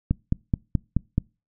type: click train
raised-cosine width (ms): 5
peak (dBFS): -8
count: 6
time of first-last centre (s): 0.11-1.181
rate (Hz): 4.67
effects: noise-tail reverb RT60 0.3 s tail -26 dB re dry